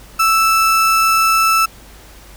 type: tone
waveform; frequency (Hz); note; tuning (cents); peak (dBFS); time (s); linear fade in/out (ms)
35% pulse; 1319; E6; +1; -9; 0.19-1.66; 10
effects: added 50 Hz sine -41 dBFS peak until 2.36 s + pink hiss -42 dBFS RMS until 2.36 s